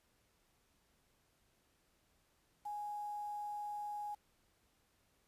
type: tone with quantisation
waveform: sine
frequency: 830.6 Hz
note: G#5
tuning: in tune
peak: -40 dBFS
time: 2.65-4.15 s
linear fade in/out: 10 ms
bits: 10
effects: pink hiss -75 dBFS RMS until 5.27 s + resampled to 32000 Hz